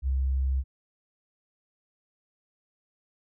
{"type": "tone", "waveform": "sine", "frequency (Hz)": 66.3, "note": "C2", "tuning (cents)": 23, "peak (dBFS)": -23, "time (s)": [0.02, 0.64], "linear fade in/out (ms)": 50, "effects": []}